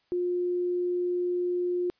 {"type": "tone", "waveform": "sine", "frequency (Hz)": 355.7, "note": "F4", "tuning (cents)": 32, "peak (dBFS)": -25, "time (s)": [0.12, 1.9], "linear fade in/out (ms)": 0, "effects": ["white hiss -70 dBFS RMS until 1.99 s", "resampled to 11025 Hz"]}